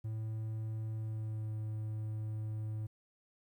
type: tone with pitch glide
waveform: triangle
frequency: 110 to 108.36 Hz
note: A2 to A2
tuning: 0 to -26 cents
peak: -34 dBFS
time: 0.04-2.87 s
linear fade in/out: 10 ms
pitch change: -26 cents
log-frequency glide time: 0.96-1.54 s
effects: 12-bit